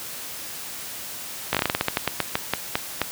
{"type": "slowing click train", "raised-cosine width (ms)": 0.3, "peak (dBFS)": -4, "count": 17, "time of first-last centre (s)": [1.53, 3.017], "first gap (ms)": 17, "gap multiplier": 1.2, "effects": ["white hiss -35 dBFS RMS until 3.11 s", "high-pass 60 Hz 12 dB/octave"]}